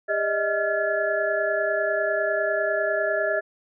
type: tone cluster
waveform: sine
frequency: 402.7 / 603 / 633 / 1387 / 1708 Hz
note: G4 / D5 / D#5 / F6 / G#6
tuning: +47 / +46 / +30 / -12 / +48 cents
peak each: -30 / -31 / -24 / -32 / -27 dBFS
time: 0.08-3.41 s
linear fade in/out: 20 ms
effects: none